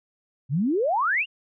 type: exponential sweep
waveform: sine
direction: up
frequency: 123.47 to 2960 Hz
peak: -20 dBFS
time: 0.49-1.26 s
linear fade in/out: 50 ms
effects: none